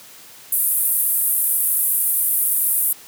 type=band-pass noise; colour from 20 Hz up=white; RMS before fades=-19 dBFS; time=0.52-2.93 s; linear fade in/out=5 ms; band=9500 to 15000 Hz; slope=48 dB/octave; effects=white hiss -43 dBFS RMS until 3.07 s + high-pass 80 Hz 12 dB/octave